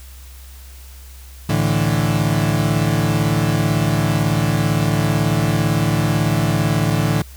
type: chord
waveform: 35% pulse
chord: A suspended fourth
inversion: none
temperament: equal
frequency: 110 / 146.83 / 164.81 Hz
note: A2 / D3 / E3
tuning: 0 / 0 / 0 cents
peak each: -18 dBFS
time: 1.49-7.22 s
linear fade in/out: 5 ms
effects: added 65 Hz sine -36 dBFS peak until 7.36 s + white hiss -45 dBFS RMS until 7.36 s